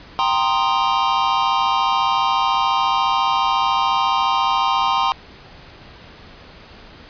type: chord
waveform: square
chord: C minor seventh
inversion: second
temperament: equal with one note detuned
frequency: 784 / 932.3 / 1046.5 / 1238.1 Hz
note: G5 / Bb5 / C6 / Eb6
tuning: 0 / 0 / 0 / -9 cents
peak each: -23 / -22 / -20 / -25 dBFS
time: 0.19-5.12 s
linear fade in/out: 0 ms
effects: pink hiss -42 dBFS RMS until 7.09 s + resampled to 11025 Hz